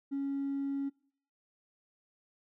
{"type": "tone with hard clipping", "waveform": "sine", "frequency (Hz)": 277.2, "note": "C#4", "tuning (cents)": 0, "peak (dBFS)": -32, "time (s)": [0.11, 0.9], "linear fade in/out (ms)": 20, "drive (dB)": 1, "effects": ["noise-tail reverb RT60 0.5 s tail -22 dB re dry"]}